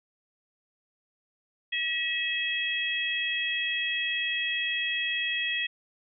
sine tone cluster, 1922 / 2583 / 3287 Hz, B6 / E7 / G#7, -48 / -36 / -19 cents, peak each -31 dBFS, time 1.72-5.67 s, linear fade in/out 10 ms, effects none

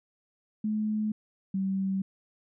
sine tone pair in turn, 214.2 / 192.6 Hz, A3 / G3, -46 / -30 cents, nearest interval major second, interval 184 cents, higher first, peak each -26 dBFS, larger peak neither, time 0.64-1.12 / 1.54-2.02 s, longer neither, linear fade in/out 5 ms, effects none

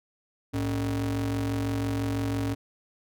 square ring-modulated tone, 85 Hz, F2, 46 cents flat, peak -24 dBFS, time 0.53-2.55 s, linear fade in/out 20 ms, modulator 193 Hz, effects none

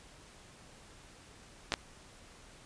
clicks, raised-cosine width 0.2 ms, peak -12 dBFS, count 2, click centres 1.721 / 1.739 s, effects pink hiss -56 dBFS RMS until 2.65 s + resampled to 22050 Hz

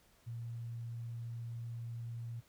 sine tone, 117 Hz, A#2, 7 cents sharp, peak -40 dBFS, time 0.26-2.41 s, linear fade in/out 20 ms, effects pink hiss -68 dBFS RMS until 2.48 s

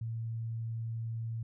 sine tone, 113.9 Hz, A#2, 40 cents flat, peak -34 dBFS, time 0.01-1.43 s, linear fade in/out 5 ms, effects none

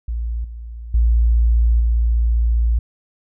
sine tone with level steps, 57.5 Hz, A#1, 23 cents flat, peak -20 / -29 / -11 / -13 dBFS, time 0.08-2.79 s, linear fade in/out 5 ms, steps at 0.44 / 0.94 / 1.8 s, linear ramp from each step 5 ms, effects none

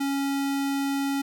square tone, 277.2 Hz, C#4, in tune, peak -25 dBFS, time 0-1.22 s, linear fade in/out 10 ms, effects none

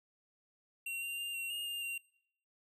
square tone with pitch steps, 2742 / 2776 / 2797 / 2741 / 2839 / 2807 / 2763 Hz, F7 / F7 / F7 / F7 / F7 / F7 / F7, -32 / -11 / +2 / -33 / +28 / +8 / -19 cents, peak -38 dBFS, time 0.86-1.98 s, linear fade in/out 5 ms, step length 160 ms, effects noise-tail reverb RT60 0.7 s tail -23 dB re dry

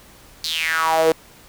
sawtooth tone with high-pass filter sweep, 161.7 Hz, E3, 33 cents flat, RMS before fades -19 dBFS, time 0.44-1.12 s, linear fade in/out 2 ms, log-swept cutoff 4500 to 420 Hz, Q 6, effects pink hiss -47 dBFS RMS until 1.48 s

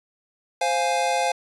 square chord, F minor, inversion second, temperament equal, 523.3 / 698.5 / 830.6 Hz, C5 / F5 / Ab5, 0 / 0 / 0 cents, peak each -27 / -25 / -25 dBFS, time 0.61-1.32 s, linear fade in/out 5 ms, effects resampled to 24000 Hz

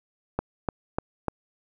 click train, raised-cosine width 1 ms, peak -11 dBFS, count 4, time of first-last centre 0.39-1.283 s, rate 3.36 Hz, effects none

